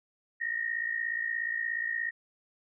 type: tone pair together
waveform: sine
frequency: 1830 / 1886.9 Hz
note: A#6 / A#6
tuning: -32 / +21 cents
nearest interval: minor second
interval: 53 cents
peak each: -33 / -32 dBFS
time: 0.4-2.11 s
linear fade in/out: 20 ms
effects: none